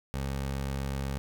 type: tone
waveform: 20% pulse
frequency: 68 Hz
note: C#2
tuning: 33 cents flat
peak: -26 dBFS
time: 0.14-1.18 s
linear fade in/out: 0 ms
effects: none